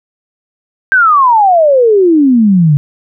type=exponential sweep; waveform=sine; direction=down; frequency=1591 to 140 Hz; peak=-4 dBFS; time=0.92-2.77 s; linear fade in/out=0 ms; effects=none